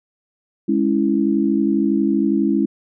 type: chord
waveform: sine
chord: C# minor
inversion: second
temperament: equal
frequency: 207.7 / 277.2 / 329.6 Hz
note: G#3 / C#4 / E4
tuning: 0 / 0 / 0 cents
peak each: -19 dBFS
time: 0.68-2.66 s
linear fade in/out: 10 ms
effects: none